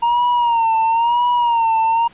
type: tone with vibrato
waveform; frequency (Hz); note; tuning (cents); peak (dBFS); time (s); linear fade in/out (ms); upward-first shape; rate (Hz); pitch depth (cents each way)
triangle; 932.3; A#5; 0; -11; 0.02-2.08; 10; sine; 0.99; 74
effects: pink hiss -47 dBFS RMS until 2.13 s + resampled to 8000 Hz